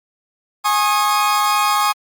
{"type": "chord", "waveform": "40% pulse", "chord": "Ab suspended fourth", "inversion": "none", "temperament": "equal with one note detuned", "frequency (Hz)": [830.6, 1084.7, 1244.5], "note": ["Ab5", "Db6", "Eb6"], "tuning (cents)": [0, -38, 0], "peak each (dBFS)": -18, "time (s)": [0.64, 1.93], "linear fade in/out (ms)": 20, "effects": ["Opus 48 kbps"]}